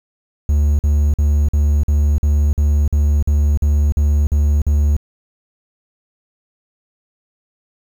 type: tone bursts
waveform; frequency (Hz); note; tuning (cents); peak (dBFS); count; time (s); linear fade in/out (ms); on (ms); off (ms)
triangle; 73.42; D2; 0; -9; 13; 0.49-4.966; 0; 300; 48
effects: 7-bit